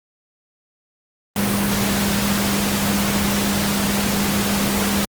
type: tone in noise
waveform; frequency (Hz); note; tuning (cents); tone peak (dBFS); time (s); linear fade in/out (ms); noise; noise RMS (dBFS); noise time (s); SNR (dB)
sine; 201; G3; +44; -20; 1.36-5.05; 2; pink; -21; 1.36-5.05; -2
effects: high-pass 80 Hz 12 dB/octave + Opus 32 kbps